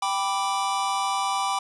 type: chord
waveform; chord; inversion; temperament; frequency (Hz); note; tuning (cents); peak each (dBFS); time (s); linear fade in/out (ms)
square; G major; none; equal; 784 / 987.8 / 1174.7; G5 / B5 / D6; 0 / 0 / 0; -28 / -29 / -29; 0.02-1.59; 5
effects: resampled to 24000 Hz + 8-bit